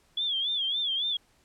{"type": "tone with vibrato", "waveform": "sine", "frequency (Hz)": 3369, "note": "G#7", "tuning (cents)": 24, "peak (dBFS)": -26, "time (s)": [0.17, 1.17], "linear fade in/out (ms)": 5, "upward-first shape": "sine", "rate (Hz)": 3.6, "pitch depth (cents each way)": 120, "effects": ["pink hiss -65 dBFS RMS until 1.44 s", "low-pass 11000 Hz 12 dB/octave"]}